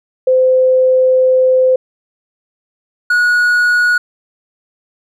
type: tone pair in turn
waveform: sine / triangle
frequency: 515 / 1456.6 Hz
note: C5 / F#6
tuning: -28 / -28 cents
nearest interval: octave + tritone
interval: 1800 cents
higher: second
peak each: -7 dBFS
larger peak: neither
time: 0.27-1.76 / 3.1-3.98 s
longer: first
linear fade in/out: 5 ms
effects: none